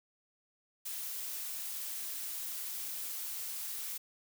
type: noise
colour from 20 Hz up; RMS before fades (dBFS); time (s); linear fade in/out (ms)
blue; -40; 0.85-3.98; 10
effects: none